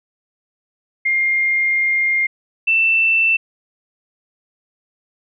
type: tone pair in turn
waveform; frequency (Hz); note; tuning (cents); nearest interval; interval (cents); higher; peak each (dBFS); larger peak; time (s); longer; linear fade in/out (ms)
sine; 2118 / 2669; C7 / E7; +21 / +21; major third; 400; second; -14 / -12; second; 1.05-2.27 / 2.67-3.37; first; 10
effects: none